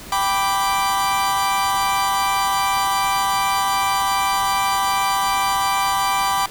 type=chord; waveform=40% pulse; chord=G major; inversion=none; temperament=equal; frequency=784 / 987.8 / 1174.7 Hz; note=G5 / B5 / D6; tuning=0 / 0 / 0 cents; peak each=-21 dBFS; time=0.12-6.46 s; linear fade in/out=2 ms; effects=pink hiss -37 dBFS RMS until 6.5 s